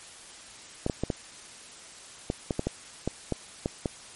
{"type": "clicks", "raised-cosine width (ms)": 2, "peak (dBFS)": -13, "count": 12, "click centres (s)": [0.864, 0.898, 1.036, 1.102, 2.301, 2.508, 2.594, 2.67, 3.076, 3.323, 3.659, 3.858], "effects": ["white hiss -47 dBFS RMS until 4.15 s", "MP3 48 kbps"]}